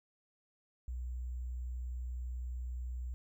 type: tone with sample-and-hold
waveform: sine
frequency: 61.74 Hz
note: B1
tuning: in tune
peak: -37 dBFS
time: 0.88-3.14 s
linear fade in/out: 0 ms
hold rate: 7350 Hz
effects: none